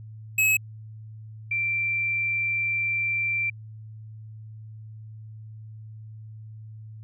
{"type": "tone pair in turn", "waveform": ["square", "sine"], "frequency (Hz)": [2569, 2353], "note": ["E7", "D7"], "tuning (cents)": [-45, 3], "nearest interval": "major second", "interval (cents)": 152, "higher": "first", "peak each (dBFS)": [-19, -23], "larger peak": "first", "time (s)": [[0.38, 0.57], [1.51, 3.5]], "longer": "second", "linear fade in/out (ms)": 5, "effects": ["added 109 Hz sine -39 dBFS peak until 7.03 s"]}